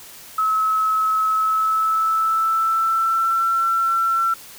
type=tone with pitch glide; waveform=sine; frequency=1291 to 1348.2 Hz; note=E6 to E6; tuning=-37 to +39 cents; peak=-16 dBFS; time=0.38-4.34 s; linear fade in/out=5 ms; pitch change=+76 cents; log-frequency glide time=1.28-3.49 s; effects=white hiss -41 dBFS RMS until 4.58 s